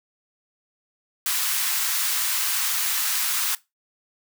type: high-pass noise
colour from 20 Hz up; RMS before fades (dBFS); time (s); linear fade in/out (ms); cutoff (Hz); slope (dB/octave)
white; -24; 1.26-3.55; 2; 980; 24
effects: noise-tail reverb RT60 0.2 s tail -19 dB re dry